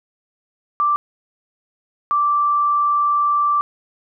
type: tone pair in turn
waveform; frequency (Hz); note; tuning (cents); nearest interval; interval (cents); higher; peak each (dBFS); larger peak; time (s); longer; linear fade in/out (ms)
sine; 1174.7 / 1170; D6 / D6; 0 / -7; unison; 7; first; -14; neither; 0.8-0.96 / 2.11-3.61; second; 0
effects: none